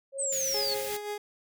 sine tone with vibrato, 541 Hz, C#5, 42 cents flat, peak -34 dBFS, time 0.12-0.91 s, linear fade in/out 50 ms, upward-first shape sine, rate 2.5 Hz, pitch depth 25 cents each way
sine exponential sweep, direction down, 8470 to 4239 Hz, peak -28 dBFS, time 0.18-0.75 s, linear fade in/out 20 ms
white band-stop noise, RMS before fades -38 dBFS, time 0.32-0.97 s, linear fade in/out 5 ms, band 380 to 1500 Hz, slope 48 dB/octave
30% pulse tone with tremolo, 415.3 Hz, G#4, in tune, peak -29 dBFS, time 0.54-1.18 s, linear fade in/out 5 ms, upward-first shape sine, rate 5.7 Hz, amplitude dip 50%
effects none

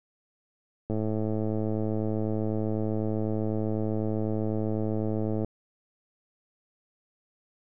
click train, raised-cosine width 2 ms, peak -17 dBFS, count 492, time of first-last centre 0.9-5.446 s, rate 108 Hz, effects none

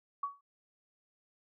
sine tone with exponential decay, 1127 Hz, C#6, 28 cents sharp, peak -29 dBFS, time 0.23-0.41 s, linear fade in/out 5 ms, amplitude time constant 37 ms, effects none

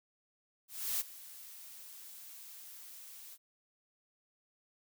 blue noise with ADSR envelope, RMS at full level -33 dBFS, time 0.68-3.38 s, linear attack 320 ms, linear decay 23 ms, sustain -18 dB, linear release 49 ms, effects none

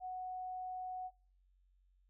sine tone, 739 Hz, F#5, 2 cents flat, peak -40 dBFS, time 0-1.11 s, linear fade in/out 50 ms, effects noise-tail reverb RT60 0.5 s tail -25 dB re dry + added 46 Hz sine -68 dBFS peak until 2.09 s

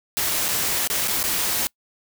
white noise with dropouts, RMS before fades -23 dBFS, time 0.17-1.67 s, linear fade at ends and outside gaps 0 ms, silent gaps 0.483-0.487 / 0.874-0.901 / 1.075-1.081 / 1.229-1.239 s, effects noise-tail reverb RT60 0.1 s tail -25 dB re dry

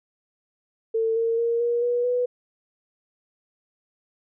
sine tone with pitch steps, 449.3 / 457.7 / 466.2 / 474.9 / 483.8 / 492.8 Hz, A4 / A#4 / A#4 / A#4 / B4 / B4, +36 / -32 / 0 / +32 / -36 / -4 cents, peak -20 dBFS, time 0.94-2.26 s, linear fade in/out 10 ms, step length 220 ms, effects none

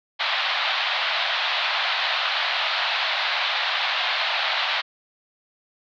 white band-pass noise, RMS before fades -24 dBFS, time 0.19-4.82 s, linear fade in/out 20 ms, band 630 to 4100 Hz, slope 48 dB/octave, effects none

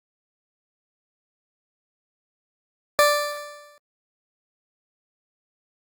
20% pulse tone with exponential decay, 587.3 Hz, D5, in tune, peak -7 dBFS, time 2.99-3.78 s, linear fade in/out 0 ms, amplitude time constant 170 ms, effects Opus 48 kbps

